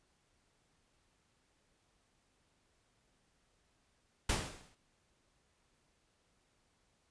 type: noise with exponential decay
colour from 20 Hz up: pink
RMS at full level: -30 dBFS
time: 4.29-4.75 s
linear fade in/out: 5 ms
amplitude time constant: 100 ms
effects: pink hiss -75 dBFS RMS until 7.1 s + resampled to 22050 Hz